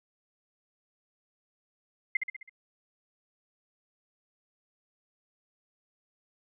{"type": "tone with echo", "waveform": "sine", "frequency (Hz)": 2088, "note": "C7", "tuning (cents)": -4, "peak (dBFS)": -22, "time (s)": [2.15, 2.17], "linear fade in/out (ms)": 5, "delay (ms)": 65, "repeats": 5, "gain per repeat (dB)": -5, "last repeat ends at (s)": 2.495, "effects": []}